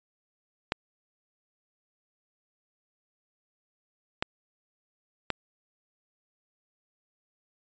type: clicks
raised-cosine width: 0.3 ms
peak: -10 dBFS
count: 3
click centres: 0.721 / 4.225 / 5.303 s
effects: resampled to 16000 Hz